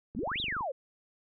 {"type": "click train", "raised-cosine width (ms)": 3, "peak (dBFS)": -31, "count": 12, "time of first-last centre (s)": [0.15, 0.608], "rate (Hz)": 24}
{"type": "exponential two-way sweep", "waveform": "sine", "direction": "up then down", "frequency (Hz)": [183.4, 3962, 491.2], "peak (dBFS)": -31, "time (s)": [0.16, 0.72], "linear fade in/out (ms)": 10, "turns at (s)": 0.4}
{"effects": []}